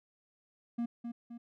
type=tone with echo; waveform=triangle; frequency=235.7 Hz; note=A#3; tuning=19 cents sharp; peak=-29 dBFS; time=0.78-0.86 s; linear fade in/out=10 ms; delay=260 ms; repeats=2; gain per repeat=-6 dB; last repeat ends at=1.38 s; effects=none